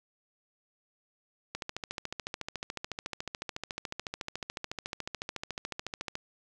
click train, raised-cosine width 0.2 ms, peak -18 dBFS, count 65, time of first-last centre 1.55-6.154 s, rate 13.9 Hz, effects none

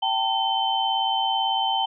sine tone cluster, 778 / 896 / 3081 Hz, G5 / A5 / G7, -13 / +31 / -31 cents, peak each -25 / -25 / -25 dBFS, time 0.02-1.86 s, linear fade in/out 10 ms, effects none

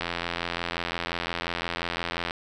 click train, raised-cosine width 0.3 ms, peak -12 dBFS, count 198, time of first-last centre 0.01-2.309 s, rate 85.7 Hz, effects none

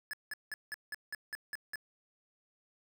square tone bursts, 1717 Hz, A6, 43 cents flat, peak -38 dBFS, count 9, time 0.11-1.757 s, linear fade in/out 0 ms, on 23 ms, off 180 ms, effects none

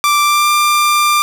sawtooth tone with pitch glide, 1174.7 to 1190.4 Hz, D6 to D6, 0 to +23 cents, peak -6 dBFS, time 0.04-1.22 s, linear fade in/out 0 ms, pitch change +23 cents, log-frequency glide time 0.22-0.5 s, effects none

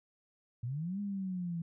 sine linear two-way sweep, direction up then down, 112.4 to 205.7 to 165 Hz, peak -34 dBFS, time 0.63-1.62 s, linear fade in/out 5 ms, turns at 1 s, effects none

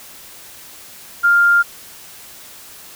sine tone, 1400 Hz, F6, 4 cents sharp, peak -9 dBFS, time 1.23-1.63 s, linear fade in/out 20 ms, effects white hiss -39 dBFS RMS until 2.95 s

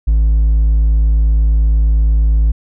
sine tone with hard clipping, 54.3 Hz, A1, 22 cents flat, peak -9 dBFS, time 0.07-2.52 s, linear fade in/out 10 ms, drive 2 dB, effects none

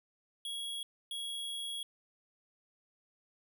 square tone bursts at uneven times, 3322 Hz, G#7, in tune, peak -38 dBFS, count 2, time 0.45-0.83 / 1.11-1.83 s, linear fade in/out 2 ms, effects none

